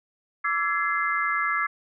sine tone cluster, 1163 / 1333 / 1684 / 2078 Hz, D6 / E6 / G#6 / C7, -17 / +19 / +24 / -12 cents, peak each -28 dBFS, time 0.44-1.67 s, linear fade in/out 10 ms, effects none

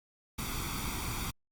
pink noise with comb filter, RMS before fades -36 dBFS, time 0.38-1.31 s, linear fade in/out 10 ms, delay 0.86 ms, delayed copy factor +0.7, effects Opus 48 kbps

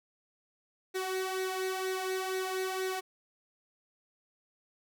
sawtooth tone with flanger, 376 Hz, F#4, 28 cents sharp, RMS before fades -34 dBFS, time 0.94-3.01 s, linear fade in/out 20 ms, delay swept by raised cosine 0.49 to 2.19 ms, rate 2.1 Hz, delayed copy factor +0.6, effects none

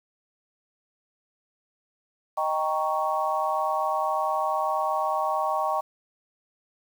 sine chord, Eb dominant seventh, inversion none, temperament equal, 622.3 / 784 / 932.3 / 1108.7 Hz, Eb5 / G5 / Bb5 / Db6, 0 / 0 / 0 / 0 cents, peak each -29 / -28 / -30 / -28 dBFS, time 2.37-5.81 s, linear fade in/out 10 ms, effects 8-bit

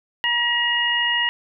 harmonic tone, 954 Hz, A#5, 40 cents sharp, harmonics 1 / 2 / 3, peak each -27 / -21 / -21 dBFS, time 0.24-1.29 s, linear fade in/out 0 ms, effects none

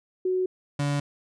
sine / 35% pulse tone pair in turn, 370 / 143.65 Hz, F#4 / D3, 0 / -38 cents, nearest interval octave + major third, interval 1638 cents, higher first, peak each -22 dBFS, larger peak neither, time 0.25-0.46 / 0.79-1 s, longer neither, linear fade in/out 5 ms, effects resampled to 22050 Hz

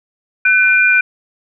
sine tone pair together, 1503 / 2399 Hz, F#6 / D7, +27 / +36 cents, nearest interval minor sixth, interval 809 cents, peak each -11 dBFS, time 0.45-1.01 s, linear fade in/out 5 ms, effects none

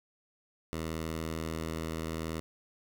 10% pulse tone, 80.6 Hz, E2, 38 cents flat, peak -26 dBFS, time 0.73-2.4 s, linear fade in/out 0 ms, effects none

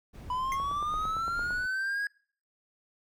brown noise with tremolo, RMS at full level -42 dBFS, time 0.13-1.67 s, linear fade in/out 20 ms, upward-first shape triangle, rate 2.5 Hz, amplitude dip 40%
triangle linear sweep, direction up, 990 to 1661.2 Hz, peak -27 dBFS, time 0.3-2.07 s, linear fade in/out 2 ms
square tone with exponential decay, 2093 Hz, C7, in tune, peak -32 dBFS, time 0.52-0.63 s, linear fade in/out 1 ms, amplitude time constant 22 ms
click train, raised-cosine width 1 ms, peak -28 dBFS, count 9, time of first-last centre 0.6-1.507 s, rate 8.82 Hz
effects noise-tail reverb RT60 0.5 s tail -25 dB re dry

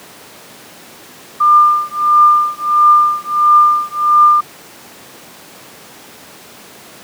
sine tone with tremolo, 1200 Hz, D6, 37 cents sharp, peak -3 dBFS, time 1.4-4.41 s, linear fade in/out 10 ms, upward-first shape triangle, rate 1.5 Hz, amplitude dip 100%, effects pink hiss -37 dBFS RMS until 7.03 s + high-pass 200 Hz 12 dB/octave

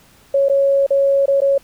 sine tone with dropouts, 553 Hz, C#5, 4 cents flat, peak -11 dBFS, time 0.34-1.58 s, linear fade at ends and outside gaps 5 ms, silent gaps 0.486-0.496 / 0.865-0.905 / 1.258-1.28 / 1.405-1.417 s, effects pink hiss -50 dBFS RMS until 1.63 s

